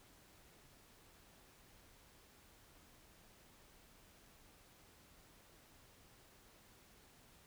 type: silence
effects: pink hiss -65 dBFS RMS until 7.46 s